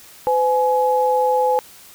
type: tone pair together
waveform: sine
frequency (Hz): 507 / 842.6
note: B4 / G#5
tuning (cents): +45 / +25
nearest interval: major sixth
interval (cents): 880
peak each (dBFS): -17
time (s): 0.27-1.59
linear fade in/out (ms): 0
effects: white hiss -44 dBFS RMS until 1.94 s